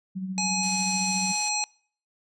sine tone with tremolo, 188.1 Hz, F#3, 29 cents sharp, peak -27 dBFS, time 0.15-1.33 s, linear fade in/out 20 ms, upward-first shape sine, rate 14 Hz, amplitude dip 45%
harmonic tone, 841 Hz, G#5, 22 cents sharp, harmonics 1 / 3 / 5 / 7 / 9, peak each -31 / -31 / -31 / -31 / -31 dBFS, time 0.38-1.64 s, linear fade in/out 0 ms
blue noise, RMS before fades -36 dBFS, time 0.63-1.49 s, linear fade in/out 2 ms
effects noise-tail reverb RT60 0.5 s tail -25 dB re dry + resampled to 22050 Hz

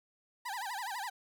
30% pulse tone with vibrato, 878 Hz, A5, 4 cents flat, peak -34 dBFS, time 0.45-1.1 s, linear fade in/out 10 ms, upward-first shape sine, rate 12 Hz, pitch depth 230 cents each way, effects none

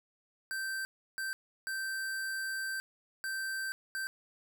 square tone bursts at uneven times, 1559 Hz, G6, 10 cents flat, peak -35 dBFS, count 5, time 0.51-0.85 / 1.18-1.33 / 1.67-2.8 / 3.24-3.72 / 3.95-4.07 s, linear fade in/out 0 ms, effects none

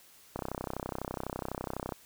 click train, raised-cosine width 1 ms, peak -20 dBFS, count 51, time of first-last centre 0.36-1.922 s, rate 32 Hz, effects white hiss -58 dBFS RMS until 2.05 s

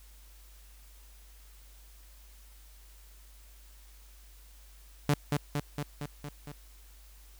sawtooth tone with echo, 145.6 Hz, D3, 15 cents flat, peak -19 dBFS, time 5.09-5.14 s, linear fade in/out 2 ms, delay 230 ms, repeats 6, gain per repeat -3 dB, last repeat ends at 6.52 s, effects added 50 Hz sine -52 dBFS peak until 7.39 s + white hiss -60 dBFS RMS until 7.39 s

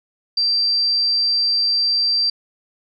sine tone, 4699 Hz, D8, in tune, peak -15 dBFS, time 0.37-2.3 s, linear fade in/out 5 ms, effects none

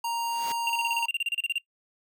square tone, 932.3 Hz, A#5, in tune, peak -28 dBFS, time 0.04-1.06 s, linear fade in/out 5 ms
pink noise with exponential growth, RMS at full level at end -34 dBFS, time 0.1-0.52 s, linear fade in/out 2 ms, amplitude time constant 90 ms
triangle tone bursts, 2776 Hz, F7, 11 cents flat, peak -22 dBFS, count 16, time 0.67-1.582 s, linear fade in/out 2 ms, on 27 ms, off 32 ms
effects noise-tail reverb RT60 0.1 s tail -23 dB re dry + high-pass 300 Hz 12 dB/octave

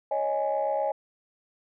sine chord, C# suspended second, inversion none, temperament equal, 554.4 / 622.3 / 830.6 Hz, C#5 / D#5 / G#5, 0 / 0 / 0 cents, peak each -28 dBFS, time 0.11-0.92 s, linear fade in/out 5 ms, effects tanh soft clip ceiling -17 dBFS

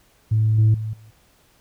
sine tone with level steps, 109.2 Hz, A2, 13 cents flat, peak -14 / -10 / -24 / -43 dBFS, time 0.31-1.11 s, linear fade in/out 10 ms, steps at 0.58 / 0.74 / 0.93 s, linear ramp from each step 5 ms, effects tanh soft clip ceiling -10 dBFS + pink hiss -58 dBFS RMS until 1.6 s

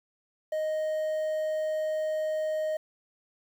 triangle tone with quantisation, 622.3 Hz, D#5, in tune, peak -25 dBFS, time 0.52-2.77 s, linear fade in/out 5 ms, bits 9, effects none

